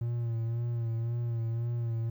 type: tone with vibrato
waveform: triangle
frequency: 116.54 Hz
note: A#2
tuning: in tune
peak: -27 dBFS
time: 0.01-2.1 s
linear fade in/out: 5 ms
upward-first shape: sine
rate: 1.9 Hz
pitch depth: 40 cents each way
effects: 11-bit